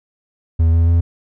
triangle tone with pitch steps, 82 / 83.29 / 84.6 Hz, E2 / E2 / E2, -9 / +18 / +45 cents, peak -8 dBFS, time 0.59-1.01 s, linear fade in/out 10 ms, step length 140 ms, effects none

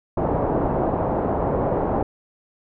white low-pass noise, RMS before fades -22 dBFS, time 0.17-2.03 s, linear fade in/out 5 ms, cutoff 800 Hz, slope 24 dB/octave, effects none

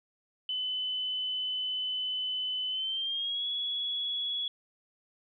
sine tone with pitch glide, 3019 to 3369 Hz, F#7 to G#7, +34 to +24 cents, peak -30 dBFS, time 0.49-4.48 s, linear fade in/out 2 ms, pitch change +190 cents, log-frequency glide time 2.69-3.47 s, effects none

